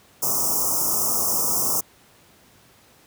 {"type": "band-stop noise", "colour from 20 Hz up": "white", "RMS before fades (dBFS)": -22, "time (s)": [0.22, 1.81], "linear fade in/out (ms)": 10, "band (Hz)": [1300, 5200], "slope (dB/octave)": 96, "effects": ["pink hiss -54 dBFS RMS until 3.06 s", "high-pass 80 Hz 12 dB/octave"]}